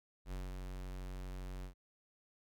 square tone with ADSR envelope, 46.25 Hz, F#1, in tune, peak -40 dBFS, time 0.25-1.74 s, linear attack 71 ms, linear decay 200 ms, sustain -3 dB, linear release 97 ms, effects none

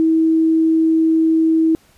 sine tone, 322.3 Hz, E4, 39 cents flat, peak -11 dBFS, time 0-1.75 s, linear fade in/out 0 ms, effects pink hiss -53 dBFS RMS until 1.97 s + resampled to 32000 Hz

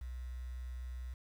sine tone with quantisation, 62.3 Hz, B1, 16 cents sharp, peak -40 dBFS, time 0.01-1.14 s, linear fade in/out 5 ms, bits 10, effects none

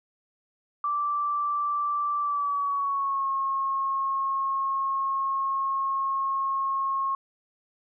sine tone with pitch glide, 1169 to 1084.4 Hz, D6 to C#6, -8 to -38 cents, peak -24 dBFS, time 0.84-7.15 s, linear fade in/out 2 ms, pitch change -130 cents, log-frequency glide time 2.2-3.29 s, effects none

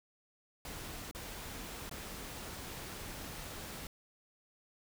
pink noise with dropouts, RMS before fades -45 dBFS, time 0.65-3.87 s, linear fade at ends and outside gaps 2 ms, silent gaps 1.112-1.148 / 1.895-1.912 s, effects none

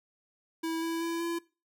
square tone with pitch steps, 326.6 / 330.4 / 334.2 / 338.1 Hz, E4 / E4 / E4 / E4, -16 / +4 / +24 / +44 cents, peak -31 dBFS, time 0.63-1.39 s, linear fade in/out 10 ms, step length 190 ms, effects noise-tail reverb RT60 0.3 s tail -21 dB re dry

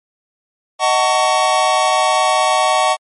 square chord, D# half-diminished seventh, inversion none, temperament just, 622.3 / 746.7 / 896 / 1120.1 Hz, D#5 / F#5 / A5 / C#6, 0 / +16 / +31 / +18 cents, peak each -19 / -17 / -20 / -18 dBFS, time 0.79-2.97 s, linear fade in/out 50 ms, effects MP3 48 kbps

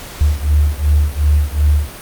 sine beating tone pair, 72.8 / 75.5 Hz, D2 / D2, -15 / +48 cents, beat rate 2.7 Hz, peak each -13 / -14 dBFS, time 0.21-1.89 s, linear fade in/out 0 ms, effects pink hiss -32 dBFS RMS until 2.01 s + Opus 48 kbps

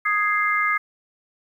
sine chord, Ab major, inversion second, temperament equal, 1244.5 / 1661.2 / 2093 Hz, Eb6 / Ab6 / C7, 0 / 0 / 0 cents, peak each -22 / -25 / -22 dBFS, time 0.05-0.78 s, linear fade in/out 10 ms, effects 9-bit

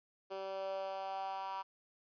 10% pulse tone with high-pass filter sweep, 192.7 Hz, G3, 29 cents flat, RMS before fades -41 dBFS, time 0.3-1.63 s, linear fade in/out 20 ms, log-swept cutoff 450 to 970 Hz, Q 5, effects resampled to 11025 Hz + 12-bit

